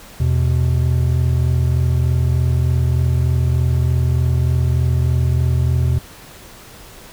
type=tone pair together; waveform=triangle; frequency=82 / 125.31 Hz; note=E2 / B2; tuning=-9 / +26 cents; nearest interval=perfect fifth; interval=735 cents; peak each=-14 dBFS; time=0.2-5.99 s; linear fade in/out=5 ms; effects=pink hiss -40 dBFS RMS until 7.12 s